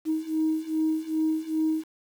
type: beating tone pair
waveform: sine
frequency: 314 / 316.5 Hz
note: D#4 / D#4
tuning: +16 / +30 cents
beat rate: 2.5 Hz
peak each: -27 / -25 dBFS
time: 0.05-1.85 s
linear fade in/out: 50 ms
effects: tanh soft clip ceiling -17 dBFS + 8-bit